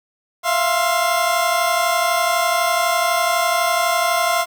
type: tone cluster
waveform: 30% pulse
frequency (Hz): 668 / 700 / 1050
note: E5 / F5 / C6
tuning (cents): +23 / +4 / +6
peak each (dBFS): -18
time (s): 0.43-4.46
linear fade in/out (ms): 50
effects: 8-bit